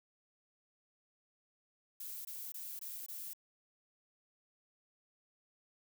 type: noise bursts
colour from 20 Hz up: violet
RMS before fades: -45 dBFS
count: 5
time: 2-3.334 s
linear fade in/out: 5 ms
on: 250 ms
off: 21 ms
effects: none